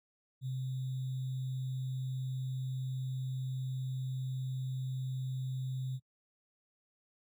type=tone with sample-and-hold; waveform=sine; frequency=130.1 Hz; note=C3; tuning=9 cents flat; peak=-34 dBFS; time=0.41-6 s; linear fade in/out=50 ms; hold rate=3675 Hz; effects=noise-tail reverb RT60 0.1 s tail -25 dB re dry